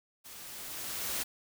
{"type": "noise with level ramp", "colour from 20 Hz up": "white", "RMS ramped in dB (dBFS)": [-49, -33], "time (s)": [0.24, 1.24], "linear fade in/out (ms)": 20, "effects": []}